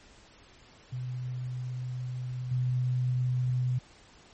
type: tone with level steps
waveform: sine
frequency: 125.8 Hz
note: B2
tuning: 32 cents sharp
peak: -32 / -25 dBFS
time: 0.92-3.79 s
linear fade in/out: 10 ms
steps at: 2.51 s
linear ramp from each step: 5 ms
effects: pink hiss -56 dBFS RMS until 4.33 s + MP3 32 kbps